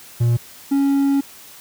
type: tone pair in turn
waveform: triangle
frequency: 118.6 / 277.6 Hz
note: A#2 / C#4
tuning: +30 / +3 cents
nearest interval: octave + minor third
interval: 1473 cents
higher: second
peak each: -11 / -12 dBFS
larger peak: first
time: 0.2-0.37 / 0.71-1.21 s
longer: second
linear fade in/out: 10 ms
effects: white hiss -42 dBFS RMS until 1.6 s + high-pass 60 Hz 12 dB/octave